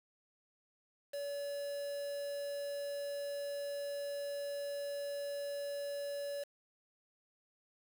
triangle tone with quantisation, 570 Hz, C#5, 48 cents sharp, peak -36 dBFS, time 1.13-6.44 s, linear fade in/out 10 ms, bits 8, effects none

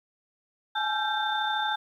sine tone cluster, 823 / 856 / 1354 / 1571 / 3578 Hz, G#5 / A5 / E6 / G6 / A7, -16 / -48 / +46 / +3 / +28 cents, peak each -36 / -28 / -36 / -31 / -32 dBFS, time 0.75-1.76 s, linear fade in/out 10 ms, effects tanh soft clip ceiling -14 dBFS + 10-bit

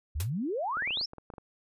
sine exponential sweep, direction up, 65.41 to 5610 Hz, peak -29 dBFS, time 0.15-1.06 s, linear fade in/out 10 ms
white noise with exponential decay, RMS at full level -32 dBFS, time 0.2-0.3 s, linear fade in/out 2 ms, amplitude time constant 20 ms
clicks, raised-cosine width 1 ms, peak -30 dBFS, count 11, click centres 0.771 / 0.823 / 0.875 / 0.907 / 0.973 / 1.012 / 1.134 / 1.183 / 1.302 / 1.338 / 1.382 s
effects resampled to 32000 Hz

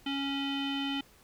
square tone with low-pass filter, 277.2 Hz, C#4, in tune, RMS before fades -33 dBFS, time 0.06-1.01 s, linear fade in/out 5 ms, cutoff 3100 Hz, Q 6.8, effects pink hiss -60 dBFS RMS until 1.23 s

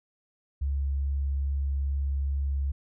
sine tone with vibrato, 69.3 Hz, C#2, in tune, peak -25 dBFS, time 0.61-2.72 s, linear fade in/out 10 ms, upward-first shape triangle, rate 2.4 Hz, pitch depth 8 cents each way, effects none

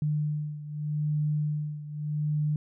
sine beating tone pair, 150 / 150.82 Hz, D3 / D3, +37 / +46 cents, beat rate 0.82 Hz, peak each -28 / -32 dBFS, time 0.02-2.56 s, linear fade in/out 2 ms, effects none

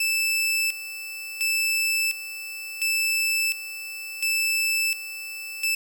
sawtooth tone with tremolo, 2637 Hz, E7, in tune, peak -18 dBFS, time 0-5.75 s, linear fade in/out 5 ms, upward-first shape square, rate 0.71 Hz, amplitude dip 75%, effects 8-bit

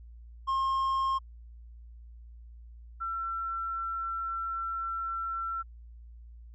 triangle / sine tone pair in turn, 1070 / 1348.1 Hz, C6 / E6, +38 / +38 cents, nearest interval major third, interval 400 cents, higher second, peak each -24 / -31 dBFS, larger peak first, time 0.47-1.19 / 3-5.63 s, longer second, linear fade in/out 20 ms, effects added 58 Hz sine -46 dBFS peak until 6.54 s + resampled to 16000 Hz

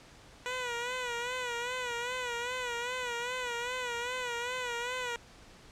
10% pulse tone with vibrato, 489.5 Hz, B4, 15 cents flat, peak -25 dBFS, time 0.46-5.16 s, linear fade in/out 0 ms, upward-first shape sine, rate 2.5 Hz, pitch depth 70 cents each way, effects pink hiss -55 dBFS RMS until 5.71 s + low-pass 7000 Hz 12 dB/octave

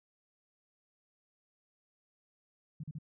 sine tone bursts, 152.4 Hz, D#3, 36 cents flat, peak -38 dBFS, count 3, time 2.8-2.986 s, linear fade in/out 5 ms, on 36 ms, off 39 ms, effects none

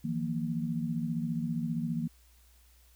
sine chord, Eb suspended second, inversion none, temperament equal with one note detuned, 159.66 / 174.61 / 233.1 Hz, Eb3 / F3 / Bb3, +45 / 0 / 0 cents, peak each -34 / -36 / -33 dBFS, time 0.04-2.08 s, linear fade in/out 10 ms, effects added 60 Hz sine -59 dBFS peak until 2.95 s + white hiss -65 dBFS RMS until 2.95 s

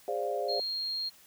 sine chord, D half-diminished seventh, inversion second, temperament equal with one note detuned, 410.3 / 523.3 / 587.3 / 698.5 Hz, Ab4 / C5 / D5 / F5, -21 / 0 / 0 / 0 cents, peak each -35 dBFS, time 0.08-0.6 s, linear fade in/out 2 ms
sine tone, 4233 Hz, C8, 19 cents sharp, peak -31 dBFS, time 0.48-1.1 s, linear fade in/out 20 ms
effects white hiss -58 dBFS RMS until 1.26 s

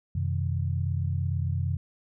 sine tone cluster, 90.4 / 128.1 / 157 Hz, F#2 / C3 / D#3, -40 / -36 / +16 cents, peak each -27 / -30 / -34 dBFS, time 0.15-1.77 s, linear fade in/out 5 ms, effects none

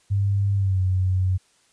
sine tone with pitch glide, 99.7 to 93.02 Hz, G2 to F#2, +30 to +10 cents, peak -18 dBFS, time 0.1-1.38 s, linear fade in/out 20 ms, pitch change -120 cents, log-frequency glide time 0.55-0.81 s, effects white hiss -61 dBFS RMS until 1.72 s + resampled to 22050 Hz

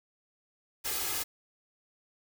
white noise with comb filter, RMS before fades -33 dBFS, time 0.84-1.24 s, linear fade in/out 20 ms, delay 2.4 ms, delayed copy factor +0.85, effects none

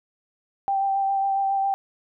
sine tone with vibrato, 784 Hz, G5, in tune, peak -20 dBFS, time 0.68-1.74 s, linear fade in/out 0 ms, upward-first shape sine, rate 7.3 Hz, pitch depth 16 cents each way, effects none

